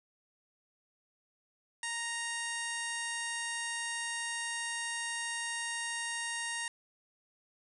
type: harmonic tone with a mistuned harmonic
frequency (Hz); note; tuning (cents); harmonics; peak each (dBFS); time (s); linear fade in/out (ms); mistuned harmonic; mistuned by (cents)
932.3; A#5; 0; 1 / 2 / 3 / 4 / 5 / 6 / 7 / 8 / 9 / 10; -44 / -38 / -44 / -46 / -51 / -47 / -48 / -51 / -44 / -44; 1.83-6.68; 2; 5; -18
effects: none